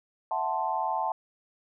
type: chord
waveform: sine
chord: F# half-diminished seventh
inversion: third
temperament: equal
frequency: 659.3 / 740 / 880 / 1046.5 Hz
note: E5 / F#5 / A5 / C6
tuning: 0 / 0 / 0 / 0 cents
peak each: -35 / -32 / -29 / -34 dBFS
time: 0.31-1.12 s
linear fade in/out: 2 ms
effects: none